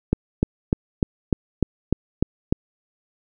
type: click train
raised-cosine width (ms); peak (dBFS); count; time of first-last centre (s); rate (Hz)
3; -4; 9; 0.13-2.525; 3.34
effects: none